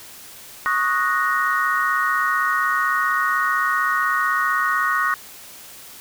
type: chord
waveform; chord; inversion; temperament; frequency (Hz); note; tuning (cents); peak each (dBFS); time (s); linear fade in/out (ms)
sine; D# minor seventh; third; equal with one note detuned; 1108.7 / 1244.5 / 1471.5 / 1864.7; C#6 / D#6 / F#6 / A#6; 0 / 0 / -10 / 0; -23; 0.66-5.14; 0
effects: white hiss -41 dBFS RMS until 6 s